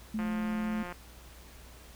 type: tone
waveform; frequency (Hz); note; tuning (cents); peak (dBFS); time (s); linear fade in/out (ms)
sine; 216.7; A3; -26; -30; 0.14-0.83; 5
type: click train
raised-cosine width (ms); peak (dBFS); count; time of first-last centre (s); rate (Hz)
0.5; -26; 131; 0.19-0.924; 177
effects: added 60 Hz sine -51 dBFS peak until 1.95 s + pink hiss -54 dBFS RMS until 1.95 s